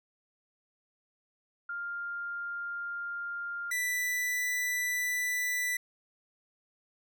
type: tone pair in turn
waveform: sine / 45% pulse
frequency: 1400 / 1979.9 Hz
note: F6 / B6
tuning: +4 / +4 cents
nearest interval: tritone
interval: 600 cents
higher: second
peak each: -34 / -29 dBFS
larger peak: second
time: 1.69-3.71 / 3.71-5.77 s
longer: second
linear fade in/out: 5 ms
effects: none